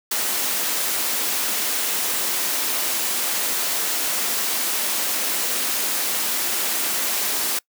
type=high-pass noise; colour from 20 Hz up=white; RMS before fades=-23 dBFS; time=0.11-7.59 s; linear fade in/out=5 ms; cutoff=210 Hz; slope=24 dB/octave; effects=noise-tail reverb RT60 0.1 s tail -24 dB re dry